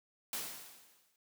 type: noise with exponential decay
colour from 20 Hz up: white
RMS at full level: -37 dBFS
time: 0.33-1.16 s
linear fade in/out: 2 ms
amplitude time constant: 180 ms
effects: high-pass 150 Hz 12 dB/octave